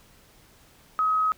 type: tone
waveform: sine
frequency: 1270 Hz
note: D#6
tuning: 35 cents sharp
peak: -20 dBFS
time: 0.99-1.32 s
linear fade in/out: 0 ms
effects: pink hiss -56 dBFS RMS until 1.37 s